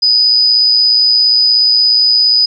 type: tone with amplitude modulation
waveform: sine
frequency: 4978 Hz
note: D#8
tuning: in tune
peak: -5 dBFS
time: 0.02-2.46 s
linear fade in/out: 10 ms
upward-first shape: sine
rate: 117 Hz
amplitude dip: 35%
effects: none